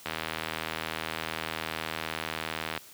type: click train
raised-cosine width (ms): 0.3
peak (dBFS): -15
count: 218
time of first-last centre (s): 0.06-2.776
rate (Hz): 79.9
effects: white hiss -51 dBFS RMS until 2.93 s + high-pass 80 Hz 12 dB/octave